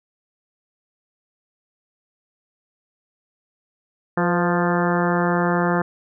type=harmonic tone with a mistuned harmonic; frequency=175.2 Hz; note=F3; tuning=6 cents sharp; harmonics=1 / 2 / 3 / 4 / 5 / 6 / 7 / 8 / 9 / 10; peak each=-21 / -24 / -26 / -27 / -28 / -29 / -29 / -30 / -31 / -31 dBFS; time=4.17-5.82 s; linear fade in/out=5 ms; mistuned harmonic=3; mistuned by=-39 cents; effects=none